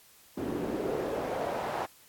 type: noise with band-pass filter sweep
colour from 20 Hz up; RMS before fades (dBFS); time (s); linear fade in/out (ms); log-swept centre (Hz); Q
pink; -33; 0.37-1.86; 10; 290 to 790; 2.3
effects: white hiss -58 dBFS RMS until 2.08 s + AAC 64 kbps